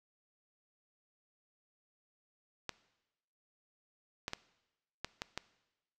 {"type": "clicks", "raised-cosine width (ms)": 0.2, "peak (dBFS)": -19, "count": 6, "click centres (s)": [2.693, 4.281, 4.334, 5.046, 5.219, 5.376], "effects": ["noise-tail reverb RT60 1.0 s tail -19 dB re dry"]}